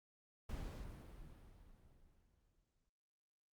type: noise with exponential decay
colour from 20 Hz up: brown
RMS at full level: -43 dBFS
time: 0.49-2.89 s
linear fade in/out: 5 ms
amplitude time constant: 520 ms
effects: Opus 48 kbps